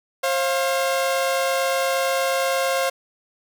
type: tone pair together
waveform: sawtooth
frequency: 534.9 / 697 Hz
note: C5 / F5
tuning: +38 / -4 cents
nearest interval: perfect fourth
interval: 458 cents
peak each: -17 / -21 dBFS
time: 0.23-2.9 s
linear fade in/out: 10 ms
effects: none